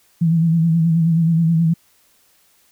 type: tone with vibrato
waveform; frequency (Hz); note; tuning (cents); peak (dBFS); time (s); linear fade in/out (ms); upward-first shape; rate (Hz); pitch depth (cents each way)
sine; 164.81; E3; 0; -12; 0.21-1.74; 10; sine; 9.4; 51
effects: white hiss -57 dBFS RMS until 2.71 s